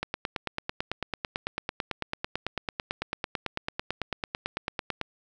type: click train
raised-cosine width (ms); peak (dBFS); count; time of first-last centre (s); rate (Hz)
0.3; -13; 46; 0.03-5.013; 9.03
effects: none